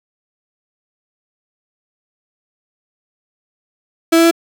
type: tone with pitch steps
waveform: 35% pulse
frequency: 329.6 / 332.1 / 334.6 Hz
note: E4 / E4 / E4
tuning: 0 / +13 / +26 cents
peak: -6 dBFS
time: 4.12-4.312 s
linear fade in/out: 10 ms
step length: 64 ms
effects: none